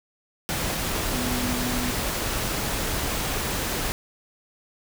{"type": "tone in noise", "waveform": "sine", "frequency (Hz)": 246.9, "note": "B3", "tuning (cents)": 0, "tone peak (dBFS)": -28, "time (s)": [1.14, 1.91], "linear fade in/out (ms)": 0, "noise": "pink", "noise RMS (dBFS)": -27, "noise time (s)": [0.49, 3.92], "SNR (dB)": -4, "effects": []}